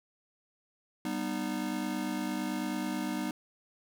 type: chord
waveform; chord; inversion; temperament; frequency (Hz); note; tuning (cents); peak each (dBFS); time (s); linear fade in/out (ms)
square; G augmented; none; just; 196 / 245 / 306.2; G3 / B3 / D#4; 0 / -14 / -28; -38 / -37 / -36; 1.05-3.31; 2
effects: none